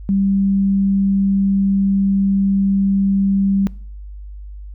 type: tone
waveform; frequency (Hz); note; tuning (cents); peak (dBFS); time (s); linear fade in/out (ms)
sine; 196; G3; 0; -13; 0.09-3.67; 0
effects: noise-tail reverb RT60 0.5 s tail -23 dB re dry + added 50 Hz sine -30 dBFS peak until 4.74 s